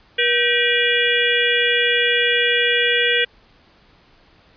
harmonic tone with a mistuned harmonic, 480 Hz, B4, 49 cents flat, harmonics 1 / 3 / 4 / 5 / 6 / 7, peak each -22 / -22 / -22 / -22 / -22 / -22 dBFS, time 0.18-3.25 s, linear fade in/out 10 ms, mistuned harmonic 3, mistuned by +130 cents, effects pink hiss -53 dBFS RMS until 4.56 s + resampled to 11025 Hz

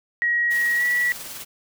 sine tone with pitch glide, 1900 to 1943.3 Hz, A#6 to B6, +33 to -28 cents, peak -18 dBFS, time 0.22-1.12 s, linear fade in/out 0 ms, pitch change +39 cents, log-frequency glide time 0.77-0.83 s
white noise with tremolo, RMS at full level -34 dBFS, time 0.5-1.45 s, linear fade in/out 20 ms, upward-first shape triangle, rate 20 Hz, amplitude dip 40%
effects none

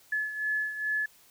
sine beating tone pair, 1715 / 1717.4 Hz, A6 / A6, -45 / -42 cents, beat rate 2.4 Hz, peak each -29 / -35 dBFS, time 0.12-1.06 s, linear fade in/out 5 ms, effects white hiss -59 dBFS RMS until 1.3 s

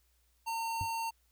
square tone, 911 Hz, A#5, 40 cents flat, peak -34 dBFS, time 0.46-1.11 s, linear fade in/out 20 ms
triangle tone with exponential decay, 96.3 Hz, G2, 30 cents flat, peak -29 dBFS, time 0.81-0.91 s, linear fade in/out 0 ms, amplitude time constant 20 ms
effects added 60 Hz sine -70 dBFS peak until 1.31 s + white hiss -74 dBFS RMS until 1.31 s

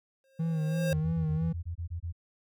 square tone with exponential growth, 535 Hz, C5, 38 cents sharp, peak -28 dBFS, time 0.24-0.93 s, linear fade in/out 1 ms, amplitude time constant 150 ms
triangle tone with vibrato, 160 Hz, D#3, 49 cents sharp, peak -25 dBFS, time 0.39-1.53 s, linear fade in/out 10 ms, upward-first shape sine, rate 3 Hz, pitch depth 59 cents each way
sine tone bursts, 85 Hz, F2, 46 cents flat, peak -32 dBFS, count 10, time 0.91-2.126 s, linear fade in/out 20 ms, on 100 ms, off 24 ms
effects none

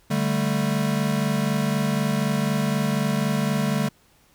square chord, D suspended fourth, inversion none, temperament equal, 146.83 / 196 / 220 Hz, D3 / G3 / A3, 0 / 0 / 0 cents, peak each -26 dBFS, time 0.1-3.89 s, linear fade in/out 10 ms, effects pink hiss -59 dBFS RMS until 4.34 s

